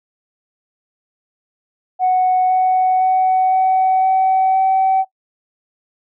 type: tone with pitch steps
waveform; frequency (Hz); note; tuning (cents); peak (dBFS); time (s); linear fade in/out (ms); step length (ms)
sine; 740 / 744.7 / 749.5 / 754.2 / 759 / 763.9; F#5 / F#5 / F#5 / F#5 / F#5 / G5; 0 / +11 / +22 / +33 / +44 / -45; -10; 1.99-5.05; 50; 510
effects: noise-tail reverb RT60 0.1 s tail -19 dB re dry + tanh soft clip ceiling -8 dBFS